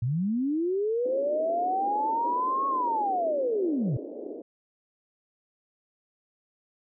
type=linear two-way sweep; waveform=sine; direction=up then down; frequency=110 to 1104 to 110 Hz; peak=-24 dBFS; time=0.02-3.97 s; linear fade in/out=5 ms; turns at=2.67 s
type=band-pass noise; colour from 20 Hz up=pink; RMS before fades=-38 dBFS; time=1.05-4.42 s; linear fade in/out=5 ms; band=270 to 580 Hz; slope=48 dB/octave
effects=none